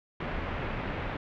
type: low-pass noise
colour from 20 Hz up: pink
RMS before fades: -34 dBFS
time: 0.2-1.17 s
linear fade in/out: 5 ms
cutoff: 2600 Hz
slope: 24 dB/octave
effects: none